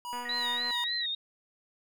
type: tone with tremolo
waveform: square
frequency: 970 Hz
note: B5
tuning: 31 cents flat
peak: -35 dBFS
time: 0.05-0.84 s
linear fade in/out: 0 ms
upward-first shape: sine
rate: 3 Hz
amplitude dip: 70%
type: click train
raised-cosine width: 0.5 ms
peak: -29 dBFS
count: 142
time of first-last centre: 0.13-0.708 s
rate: 244 Hz
type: tone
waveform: sine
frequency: 1893 Hz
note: A#6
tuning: 26 cents sharp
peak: -35 dBFS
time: 0.25-1.06 s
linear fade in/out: 5 ms
type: tone with vibrato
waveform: sine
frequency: 3871 Hz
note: B7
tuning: 35 cents flat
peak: -30 dBFS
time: 0.29-1.15 s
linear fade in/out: 5 ms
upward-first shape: sine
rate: 3.4 Hz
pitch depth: 98 cents each way
effects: none